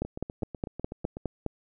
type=two click trains; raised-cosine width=2 ms; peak=-16 / -23 dBFS; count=8 / 10; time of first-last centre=0.02-1.463 / 0.05-1.169 s; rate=4.85 / 8.04 Hz; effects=none